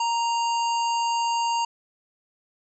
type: harmonic tone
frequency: 932.3 Hz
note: A#5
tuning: in tune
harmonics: 1 / 3 / 5 / 7 / 8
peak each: -22 / -32 / -36 / -39 / -40 dBFS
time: 0-1.65 s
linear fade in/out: 5 ms
effects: none